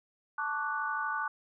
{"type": "chord", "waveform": "sine", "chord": "D major seventh", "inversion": "second", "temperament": "equal with one note detuned", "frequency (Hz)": [880, 1122.3, 1174.7, 1480], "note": ["A5", "C#6", "D6", "F#6"], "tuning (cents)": [0, 21, 0, 0], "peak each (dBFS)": [-37, -39, -36, -34], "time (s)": [0.38, 1.28], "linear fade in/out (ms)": 5, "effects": []}